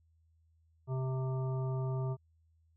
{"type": "harmonic tone", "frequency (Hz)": 130.81, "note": "C3", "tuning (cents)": 0, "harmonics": [1, 3, 5, 7, 9], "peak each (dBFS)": [-32, -42, -46, -49, -51], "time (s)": [0.87, 2.17], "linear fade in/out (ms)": 50, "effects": ["added 81 Hz sine -66 dBFS peak until 2.76 s"]}